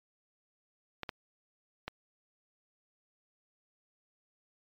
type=clicks; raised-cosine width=0.3 ms; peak=-20 dBFS; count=3; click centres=1.033 / 1.092 / 1.88 s; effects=MP3 96 kbps